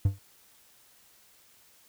triangle tone with exponential decay, 97.9 Hz, G2, 2 cents flat, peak -15 dBFS, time 0.05-0.19 s, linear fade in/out 5 ms, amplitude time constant 30 ms, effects white hiss -60 dBFS RMS until 1.88 s

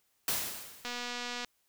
white noise with exponential decay, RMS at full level -29 dBFS, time 0.28-1.11 s, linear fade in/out 1 ms, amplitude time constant 180 ms
click train, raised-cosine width 0.2 ms, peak -21 dBFS, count 146, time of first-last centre 0.85-1.447 s, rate 243 Hz
effects white hiss -74 dBFS RMS until 1.68 s

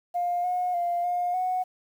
sine tone with pitch steps, 705 / 722 / 697 / 711 / 737 Hz, F5 / F#5 / F5 / F5 / F#5, +16 / -43 / -4 / +31 / -7 cents, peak -23 dBFS, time 0.14-1.64 s, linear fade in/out 20 ms, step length 300 ms, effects tanh soft clip ceiling -19 dBFS + 9-bit

